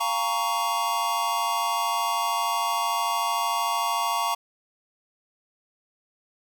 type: chord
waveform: square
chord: Bb minor seventh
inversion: second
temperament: just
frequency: 699.2 / 839.1 / 932.3 / 1118.8 Hz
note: F5 / Ab5 / Bb5 / Db6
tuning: +2 / +18 / 0 / +16 cents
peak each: -32 / -34 / -28 / -28 dBFS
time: 0-4.35 s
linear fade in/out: 10 ms
effects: 9-bit